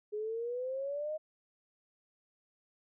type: exponential sweep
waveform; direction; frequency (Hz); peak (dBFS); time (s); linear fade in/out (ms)
sine; up; 415.3 to 628; -34; 0.12-1.18; 20
effects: none